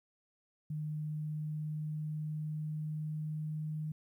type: tone with pitch glide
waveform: sine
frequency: 152.5 to 154.18 Hz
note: D#3 to D#3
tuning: -34 to -15 cents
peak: -35 dBFS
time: 0.7-3.92 s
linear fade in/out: 5 ms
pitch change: +19 cents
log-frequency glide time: 0.96-3.73 s
effects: 12-bit